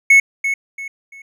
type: tone with echo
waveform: triangle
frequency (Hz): 2200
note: C#7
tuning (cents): -14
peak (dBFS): -4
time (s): 0.1-0.2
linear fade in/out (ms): 5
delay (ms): 340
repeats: 3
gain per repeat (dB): -10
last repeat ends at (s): 1.22
effects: none